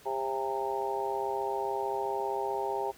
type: harmonic tone with a mistuned harmonic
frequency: 133.6 Hz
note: C3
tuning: 36 cents sharp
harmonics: 3 / 4 / 5 / 6 / 7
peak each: -34 / -39 / -39 / -35 / -35 dBFS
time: 0.05-2.92 s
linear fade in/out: 20 ms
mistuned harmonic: 7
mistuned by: -34 cents
effects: pink hiss -55 dBFS RMS until 2.97 s + high-pass 60 Hz 12 dB/octave